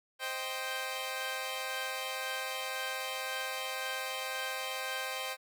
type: chord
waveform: 10% pulse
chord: C minor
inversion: none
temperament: equal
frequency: 523.3 / 622.3 / 784 Hz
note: C5 / Eb5 / G5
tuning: 0 / 0 / 0 cents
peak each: -30 / -34 / -31 dBFS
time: 0.19-5.37 s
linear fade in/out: 50 ms
effects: none